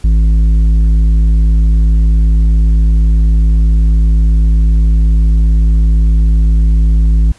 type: tone with tanh clipping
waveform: sine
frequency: 53.9 Hz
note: A1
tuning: 35 cents flat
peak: -7 dBFS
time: 0.04-7.32 s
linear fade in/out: 5 ms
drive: 8 dB
effects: pink hiss -44 dBFS RMS until 7.38 s + resampled to 24000 Hz